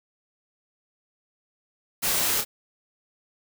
white noise with echo, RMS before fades -25 dBFS, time 2.02-2.42 s, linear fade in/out 20 ms, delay 30 ms, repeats 1, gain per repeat -6 dB, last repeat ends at 2.45 s, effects none

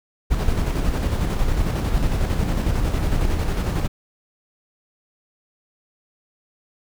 brown noise with tremolo, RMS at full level -19 dBFS, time 0.3-3.88 s, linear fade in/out 20 ms, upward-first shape square, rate 11 Hz, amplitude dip 35%, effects none

